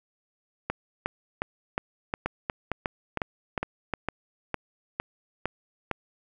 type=two click trains; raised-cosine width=0.5 ms; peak=-12 / -12 dBFS; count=10 / 9; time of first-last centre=0.7-3.937 / 2.26-5.913 s; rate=2.78 / 2.19 Hz; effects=none